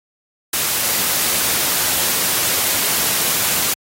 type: noise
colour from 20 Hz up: white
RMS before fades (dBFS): -18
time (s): 0.53-3.74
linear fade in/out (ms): 5
effects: high-pass 80 Hz 12 dB/octave + AAC 48 kbps